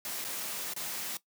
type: noise with dropouts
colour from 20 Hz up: white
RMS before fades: -37 dBFS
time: 0.05-1.17 s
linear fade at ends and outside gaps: 1 ms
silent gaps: 0.243-0.248 / 0.736-0.763 s
effects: noise-tail reverb RT60 0.1 s tail -17 dB re dry + high-pass 150 Hz 12 dB/octave